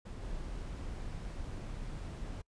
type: noise with level steps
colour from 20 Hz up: brown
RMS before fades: -43 / -41 dBFS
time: 0.05-2.42 s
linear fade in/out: 10 ms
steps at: 0.22 s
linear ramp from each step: 10 ms
effects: noise-tail reverb RT60 0.1 s tail -25 dB re dry + resampled to 22050 Hz